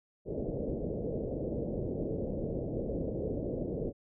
white low-pass noise, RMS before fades -35 dBFS, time 0.25-3.93 s, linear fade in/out 50 ms, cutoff 560 Hz, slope 48 dB/octave, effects none

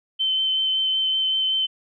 sine tone with vibrato, 3078 Hz, G7, 32 cents flat, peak -19 dBFS, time 0.19-1.67 s, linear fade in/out 20 ms, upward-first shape sine, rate 5.3 Hz, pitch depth 10 cents each way, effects none

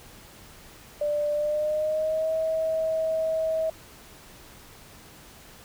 sine tone with pitch glide, 591 to 640.8 Hz, D5 to E5, +11 to -49 cents, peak -23 dBFS, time 1.01-3.7 s, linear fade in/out 5 ms, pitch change +140 cents, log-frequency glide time 1.32-2.32 s, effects pink hiss -49 dBFS RMS until 5.64 s

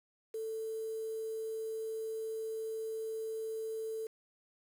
sine tone with quantisation, 442.9 Hz, A4, 11 cents sharp, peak -36 dBFS, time 0.34-4.07 s, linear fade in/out 5 ms, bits 9, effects none

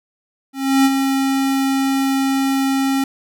square tone with ADSR envelope, 270.2 Hz, C#4, 44 cents flat, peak -10 dBFS, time 0.53-3.04 s, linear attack 320 ms, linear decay 40 ms, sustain -6 dB, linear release 3 ms, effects none

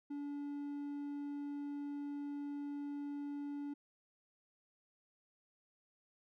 triangle tone, 287.2 Hz, D4, 39 cents flat, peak -38 dBFS, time 0.1-3.74 s, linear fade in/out 10 ms, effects none

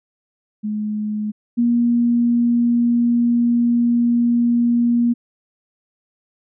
sine tone pair in turn, 211.8 / 237.7 Hz, G#3 / A#3, +34 / +34 cents, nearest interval major second, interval 200 cents, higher second, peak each -20 / -13 dBFS, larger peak second, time 0.63-1.32 / 1.57-5.14 s, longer second, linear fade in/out 20 ms, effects none

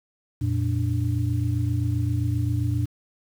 sine tone cluster, 88.7 / 116.3 / 293 Hz, F2 / A#2 / D4, +27 / -4 / -4 cents, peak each -26 / -23 / -31 dBFS, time 0.41-2.86 s, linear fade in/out 10 ms, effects 8-bit

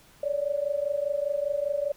sine tone pair together, 562.3 / 587.3 Hz, C#5 / D5, +25 / 0 cents, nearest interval minor second, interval 75 cents, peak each -28 / -28 dBFS, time 0.23-1.92 s, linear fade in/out 5 ms, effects pink hiss -56 dBFS RMS until 1.96 s

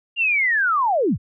sine linear sweep, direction down, 2835 to 57.1 Hz, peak -16 dBFS, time 0.16-1.18 s, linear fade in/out 50 ms, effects none

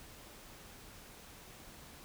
silence, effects pink hiss -54 dBFS RMS until 2.04 s

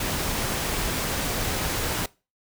pink noise, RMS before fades -27 dBFS, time 0-2.06 s, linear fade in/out 5 ms, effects noise-tail reverb RT60 0.3 s tail -22 dB re dry

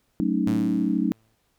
sine chord, D# half-diminished seventh, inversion first, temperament equal with one note detuned, 187.25 / 220 / 277.2 / 311.1 Hz, F#3 / A3 / C#4 / D#4, +21 / 0 / 0 / 0 cents, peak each -26 dBFS, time 0.2-1.12 s, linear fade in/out 0 ms
sawtooth tone with exponential decay, 110.7 Hz, A2, 11 cents sharp, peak -24 dBFS, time 0.47-1.35 s, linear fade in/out 0 ms, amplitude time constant 190 ms
effects pink hiss -69 dBFS RMS until 1.58 s

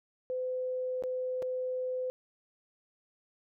sine tone with dropouts, 509 Hz, C5, 48 cents flat, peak -31 dBFS, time 0.3-2.1 s, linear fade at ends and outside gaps 0 ms, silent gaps 1.024-1.037 / 1.422-1.426 s, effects none

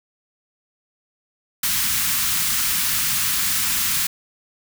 white band-stop noise, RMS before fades -21 dBFS, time 1.63-4.07 s, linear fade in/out 5 ms, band 230 to 1100 Hz, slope 24 dB/octave, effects none

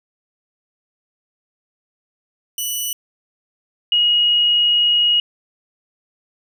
10% pulse / sine tone pair in turn, 2960 / 2889 Hz, F#7 / F#7, 0 / -42 cents, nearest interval unison, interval 42 cents, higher first, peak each -13 / -12 dBFS, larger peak second, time 2.58-2.93 / 3.92-5.2 s, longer second, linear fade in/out 2 ms, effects none

